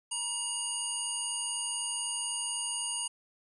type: harmonic tone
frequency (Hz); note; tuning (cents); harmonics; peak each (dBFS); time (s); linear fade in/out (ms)
952; A#5; +36; 1 / 3 / 5 / 7 / 9 / 10; -44 / -38 / -45 / -41 / -39 / -35; 0.11-3.08; 10
effects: none